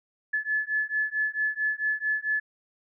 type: beating tone pair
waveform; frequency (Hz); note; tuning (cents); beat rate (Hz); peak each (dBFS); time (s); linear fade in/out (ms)
sine; 1721 / 1725.5; A6 / A6; -39 / -34; 4.5; -28; 0.33-2.4; 10
effects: none